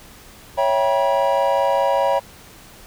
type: chord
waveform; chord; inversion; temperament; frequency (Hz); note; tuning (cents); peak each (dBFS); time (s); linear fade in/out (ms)
triangle; C# half-diminished seventh; none; equal with one note detuned; 554.4 / 659.3 / 784 / 962.4; C#5 / E5 / G5 / B5; 0 / 0 / 0 / -45; -17 / -21 / -21 / -19; 0.57-2.2; 20
effects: pink hiss -44 dBFS RMS until 2.86 s